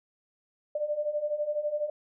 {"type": "beating tone pair", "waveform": "sine", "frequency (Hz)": [587.3, 599.3], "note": ["D5", "D5"], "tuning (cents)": [0, 35], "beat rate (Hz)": 12, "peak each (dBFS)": [-33, -29], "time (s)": [0.75, 1.9], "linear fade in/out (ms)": 5, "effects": []}